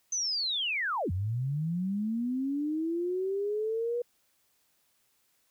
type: linear two-way sweep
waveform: sine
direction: down then up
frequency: 6260 to 85.5 to 486.2 Hz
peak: -28 dBFS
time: 0.12-4.02 s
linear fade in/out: 5 ms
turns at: 1.11 s
effects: white hiss -71 dBFS RMS until 5.5 s